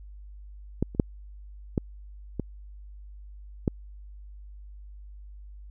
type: clicks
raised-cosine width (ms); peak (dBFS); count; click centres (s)
3; -11 / -27 / -6 / -11 / -15 / -10; 6; 0.826 / 0.949 / 0.998 / 1.778 / 2.397 / 3.678
effects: added 50 Hz sine -42 dBFS peak until 5.7 s